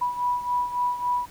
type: beating tone pair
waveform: sine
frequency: 980 / 983.6 Hz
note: B5 / B5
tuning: -14 / -7 cents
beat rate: 3.6 Hz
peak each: -24 / -29 dBFS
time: 0.01-1.26 s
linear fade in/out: 10 ms
effects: pink hiss -49 dBFS RMS until 1.3 s